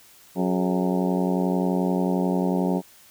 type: harmonic tone with a mistuned harmonic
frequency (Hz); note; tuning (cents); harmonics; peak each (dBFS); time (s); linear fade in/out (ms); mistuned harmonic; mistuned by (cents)
91.3; F#2; -23; 2 / 3 / 4 / 5 / 6 / 7 / 8 / 9 / 10; -23 / -27 / -29 / -31 / -33 / -34 / -35 / -36 / -37; 0.35-2.82; 50; 5; -120
effects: white hiss -52 dBFS RMS until 3.1 s